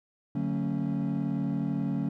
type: chord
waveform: triangle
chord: D major seventh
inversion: none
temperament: equal with one note detuned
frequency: 146.83 / 185 / 225.4 / 277.2 Hz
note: D3 / F#3 / A3 / C#4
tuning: 0 / 0 / +42 / 0 cents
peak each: -30 dBFS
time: 0.35-2.09 s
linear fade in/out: 5 ms
effects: tanh soft clip ceiling -19 dBFS

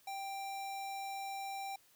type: tone with sample-and-hold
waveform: sine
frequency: 784 Hz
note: G5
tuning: in tune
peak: -39 dBFS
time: 0.07-1.76 s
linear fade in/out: 5 ms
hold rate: 3150 Hz
effects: white hiss -67 dBFS RMS until 1.95 s

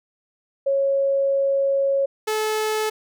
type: tone pair in turn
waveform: sine / sawtooth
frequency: 550 / 432.3 Hz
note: C#5 / A4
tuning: -14 / -31 cents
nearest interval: major third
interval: 417 cents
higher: first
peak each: -17 dBFS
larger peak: neither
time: 0.66-2.06 / 2.27-2.9 s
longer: first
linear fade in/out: 10 ms
effects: none

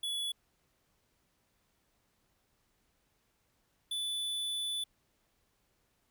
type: tone pair in turn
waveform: square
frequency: 3410 / 3480 Hz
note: G#7 / A7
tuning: +45 / -20 cents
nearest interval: unison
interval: 35 cents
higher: second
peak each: -34 / -34 dBFS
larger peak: neither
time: 0.03-0.32 / 3.91-4.84 s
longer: second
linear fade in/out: 5 ms
effects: pink hiss -75 dBFS RMS until 6.1 s

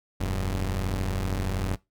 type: tone pair together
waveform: sawtooth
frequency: 41.26 / 95.4 Hz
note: E1 / G2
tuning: +2 / -47 cents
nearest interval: octave + minor third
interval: 1451 cents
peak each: -25 dBFS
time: 0.2-1.76 s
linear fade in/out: 10 ms
effects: noise-tail reverb RT60 0.2 s tail -20 dB re dry

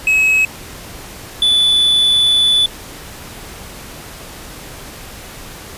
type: tone pair in turn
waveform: triangle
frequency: 2564 / 3475 Hz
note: E7 / A7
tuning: -49 / -22 cents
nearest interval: perfect fourth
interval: 527 cents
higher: second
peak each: -8 dBFS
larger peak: neither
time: 0.07-0.45 / 1.42-2.66 s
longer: second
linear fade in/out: 2 ms
effects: pink hiss -33 dBFS RMS until 5.77 s + resampled to 32000 Hz

